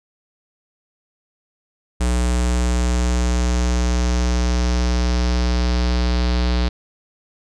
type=tone with low-pass filter sweep; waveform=square; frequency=60.9 Hz; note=B1; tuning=24 cents flat; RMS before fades=-18 dBFS; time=2-6.69 s; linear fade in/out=10 ms; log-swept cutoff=8300 to 4400 Hz; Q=2.9; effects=none